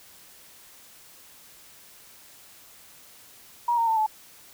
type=tone with pitch steps; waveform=sine; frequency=952 / 922.2 / 893.4 / 865.5 Hz; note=A#5 / A#5 / A5 / A5; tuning=+36 / -19 / +26 / -29 cents; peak=-20 dBFS; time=3.68-4.064 s; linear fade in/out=5 ms; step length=96 ms; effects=white hiss -51 dBFS RMS until 4.53 s